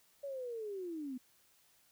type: linear sweep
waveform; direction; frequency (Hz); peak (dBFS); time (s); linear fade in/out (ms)
sine; down; 571 to 244.4; -39; 0.23-1.18; 10
effects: white hiss -69 dBFS RMS until 1.91 s